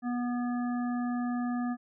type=harmonic tone; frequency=243.7 Hz; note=B3; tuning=23 cents flat; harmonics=1 / 3 / 5 / 7; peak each=-29 / -39 / -43 / -46 dBFS; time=0.02-1.77 s; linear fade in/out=50 ms; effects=none